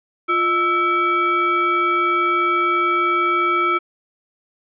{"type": "tone with frequency modulation", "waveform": "sine", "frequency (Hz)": 1318.5, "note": "E6", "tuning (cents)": 0, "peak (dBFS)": -15, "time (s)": [0.28, 3.79], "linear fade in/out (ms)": 20, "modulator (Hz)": 969, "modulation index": 0.87, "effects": ["resampled to 8000 Hz", "9-bit"]}